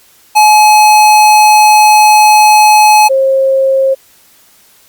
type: tone pair in turn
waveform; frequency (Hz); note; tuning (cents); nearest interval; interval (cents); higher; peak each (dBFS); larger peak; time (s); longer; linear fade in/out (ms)
square / sine; 850 / 535.5; G#5 / C5; +40 / +40; minor sixth; 800; first; -3 / -6; first; 0.35-3.09 / 3.09-3.95; first; 20
effects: white hiss -45 dBFS RMS until 4.88 s + Opus 48 kbps